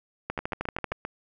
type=two click trains; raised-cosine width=0.5 ms; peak=-14 / -17 dBFS; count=9 / 6; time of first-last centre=0.3-0.92 / 0.39-1.051 s; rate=12.9 / 7.57 Hz; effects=none